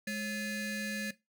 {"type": "ring-modulated tone", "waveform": "35% pulse", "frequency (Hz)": 757, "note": "F#5", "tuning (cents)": 39, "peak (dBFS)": -29, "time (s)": [0.07, 1.11], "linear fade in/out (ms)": 5, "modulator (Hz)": 967, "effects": ["noise-tail reverb RT60 0.2 s tail -17 dB re dry"]}